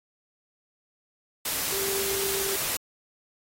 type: tone in noise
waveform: sine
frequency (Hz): 392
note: G4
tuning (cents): 0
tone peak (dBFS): -31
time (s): 1.72-2.56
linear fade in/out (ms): 5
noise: white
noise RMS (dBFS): -29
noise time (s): 1.45-2.77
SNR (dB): -5
effects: AAC 48 kbps